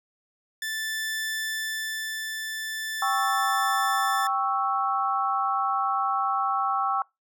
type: tone with tremolo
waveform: sawtooth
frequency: 1760 Hz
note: A6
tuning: in tune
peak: -24 dBFS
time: 0.62-4.27 s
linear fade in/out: 2 ms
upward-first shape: sine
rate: 0.41 Hz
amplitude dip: 30%
type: chord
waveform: sine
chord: C# diminished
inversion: second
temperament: equal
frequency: 784 / 1108.7 / 1318.5 Hz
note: G5 / C#6 / E6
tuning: 0 / 0 / 0 cents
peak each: -27 dBFS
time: 3.02-7.02 s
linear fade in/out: 2 ms
effects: noise-tail reverb RT60 0.2 s tail -24 dB re dry